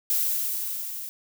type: noise with level ramp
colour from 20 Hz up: violet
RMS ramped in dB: -23 to -36 dBFS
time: 0.1-1.09 s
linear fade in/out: 0 ms
effects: none